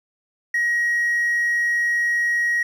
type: tone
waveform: triangle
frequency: 1895 Hz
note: A#6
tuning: 28 cents sharp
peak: -15 dBFS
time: 0.54-2.63 s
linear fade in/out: 5 ms
effects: tanh soft clip ceiling -13 dBFS